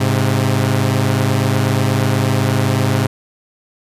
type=tone pair together; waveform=sawtooth; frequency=103.83 / 131.95 Hz; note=G#2 / C3; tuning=0 / +15 cents; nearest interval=major third; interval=415 cents; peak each=-12 dBFS; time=0-3.07 s; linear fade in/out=10 ms; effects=resampled to 32000 Hz